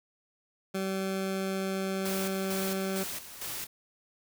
20% pulse tone, 191.8 Hz, G3, 37 cents flat, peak -25 dBFS, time 0.74-3.04 s, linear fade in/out 10 ms
white noise with tremolo, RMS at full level -37 dBFS, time 2.05-3.67 s, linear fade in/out 5 ms, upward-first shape square, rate 2.2 Hz, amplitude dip 65%
effects none

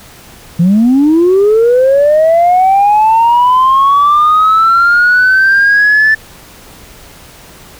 sine linear sweep, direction up, 163.1 to 1763 Hz, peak -3 dBFS, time 0.59-6.15 s, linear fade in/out 10 ms, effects tanh soft clip ceiling -2 dBFS + pink hiss -36 dBFS RMS until 7.79 s

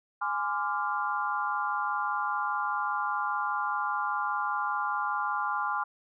sine chord, D half-diminished seventh, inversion second, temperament equal with one note detuned, 830.6 / 1029.7 / 1174.7 / 1396.9 Hz, Ab5 / C6 / D6 / F6, 0 / -28 / 0 / 0 cents, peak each -33 dBFS, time 0.21-5.84 s, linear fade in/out 10 ms, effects none

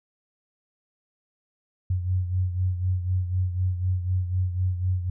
sine beating tone pair, 91 / 95 Hz, F#2 / F#2, -28 / +46 cents, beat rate 4 Hz, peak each -23 / -30 dBFS, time 1.9-5.1 s, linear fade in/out 5 ms, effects none

